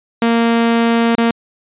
sawtooth tone with dropouts, 231.7 Hz, A#3, 10 cents flat, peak -7 dBFS, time 0.22-1.31 s, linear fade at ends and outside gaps 2 ms, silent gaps 1.152-1.181 s, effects resampled to 8000 Hz

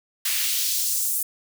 white noise with high-pass filter sweep, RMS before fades -24 dBFS, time 0.25-1.23 s, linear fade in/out 5 ms, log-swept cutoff 1900 to 10000 Hz, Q 1.2, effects none

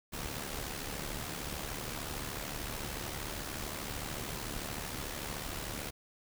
pink noise with amplitude modulation, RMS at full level -37 dBFS, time 0.12-5.91 s, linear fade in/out 20 ms, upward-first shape sine, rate 73.4 Hz, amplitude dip 60%, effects none

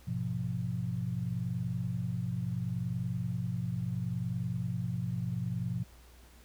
sine chord, F diminished, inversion first, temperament equal with one note detuned, 103.83 / 124.55 / 174.61 Hz, Ab2 / Cb3 / F3, 0 / +15 / 0 cents, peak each -38 / -34 / -36 dBFS, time 0.07-5.84 s, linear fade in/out 10 ms, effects added 60 Hz sine -55 dBFS peak until 6.44 s + pink hiss -60 dBFS RMS until 6.44 s

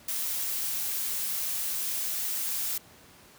blue noise, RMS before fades -31 dBFS, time 0.08-2.78 s, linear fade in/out 5 ms, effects pink hiss -54 dBFS RMS until 3.38 s + high-pass 80 Hz 12 dB/octave

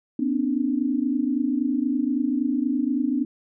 sine tone cluster, 245.1 / 268.9 / 297.6 Hz, B3 / C4 / D4, -13 / +47 / +23 cents, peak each -25 dBFS, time 0.19-3.25 s, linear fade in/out 5 ms, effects none

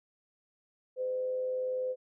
sine tone with frequency modulation, 510 Hz, C5, 44 cents flat, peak -30 dBFS, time 0.96-1.96 s, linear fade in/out 50 ms, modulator 98.9 Hz, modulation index 0.21, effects none

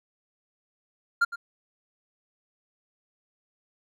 triangle tone with echo, 1396.9 Hz, F6, in tune, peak -16 dBFS, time 1.21-1.25 s, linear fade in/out 10 ms, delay 110 ms, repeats 1, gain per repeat -14 dB, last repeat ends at 1.36 s, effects none

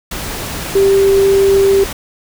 sine tone in noise, 392 Hz, G4, in tune, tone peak -7 dBFS, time 0.75-1.84 s, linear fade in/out 5 ms, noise pink, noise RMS -23 dBFS, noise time 0.11-1.93 s, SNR +13 dB, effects none

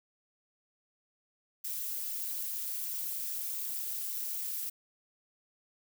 violet noise with amplitude modulation, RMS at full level -33 dBFS, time 1.64-4.7 s, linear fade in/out 10 ms, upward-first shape sine, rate 236 Hz, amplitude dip 80%, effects none

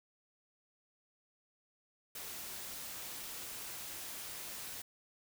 white noise, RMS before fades -45 dBFS, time 2.15-4.82 s, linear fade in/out 5 ms, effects none

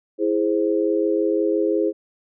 sine chord, E augmented, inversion none, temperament equal, 329.6 / 415.3 / 523.3 Hz, E4 / G#4 / B#4, 0 / 0 / 0 cents, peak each -21 / -21 / -24 dBFS, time 0.18-1.93 s, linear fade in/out 50 ms, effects none

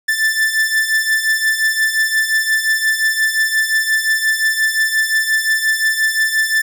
45% pulse beating tone pair, 1760 / 1765.7 Hz, A6 / A6, 0 / +6 cents, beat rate 5.7 Hz, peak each -19 / -15 dBFS, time 0.08-6.62 s, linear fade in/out 10 ms, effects none

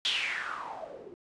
blue noise with low-pass filter sweep, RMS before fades -35 dBFS, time 0.05-1.14 s, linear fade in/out 0 ms, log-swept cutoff 3600 to 340 Hz, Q 5.6, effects resampled to 22050 Hz

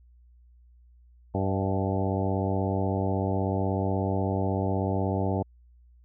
harmonic tone with a mistuned harmonic, 96.3 Hz, G2, 30 cents flat, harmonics 1 / 2 / 3 / 4 / 5 / 6 / 7 / 8 / 9, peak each -28 / -31 / -33 / -34 / -35 / -36 / -36 / -37 / -38 dBFS, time 1.34-5.43 s, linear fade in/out 10 ms, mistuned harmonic 6, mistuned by +46 cents, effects added 60 Hz sine -53 dBFS peak until 6.04 s

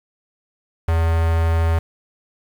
square tone with notch filter, 82.41 Hz, E2, in tune, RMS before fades -17 dBFS, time 0.88-1.79 s, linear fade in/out 5 ms, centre 270 Hz, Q 1.2, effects low-pass 2000 Hz 12 dB/octave + 7-bit

